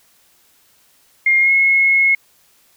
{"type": "tone with pitch glide", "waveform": "sine", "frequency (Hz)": [2125, 2172], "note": ["C7", "C#7"], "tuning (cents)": [26, -36], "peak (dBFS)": -10, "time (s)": [1.26, 2.15], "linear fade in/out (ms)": 5, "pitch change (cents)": 38, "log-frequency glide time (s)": [1.39, 1.52], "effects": ["white hiss -55 dBFS RMS until 2.76 s"]}